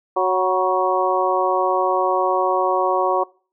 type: harmonic tone with a mistuned harmonic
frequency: 185 Hz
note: F#3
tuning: in tune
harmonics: 2 / 3 / 4 / 5 / 6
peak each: -22 / -22 / -22 / -22 / -22 dBFS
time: 0.16-3.24 s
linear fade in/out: 10 ms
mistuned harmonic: 5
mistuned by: +49 cents
effects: noise-tail reverb RT60 0.4 s tail -23 dB re dry